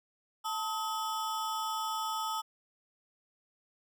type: ring-modulated tone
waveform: square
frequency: 1080 Hz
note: C#6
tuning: 45 cents flat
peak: -30 dBFS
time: 0.44-2.42 s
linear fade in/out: 20 ms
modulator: 194 Hz
effects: none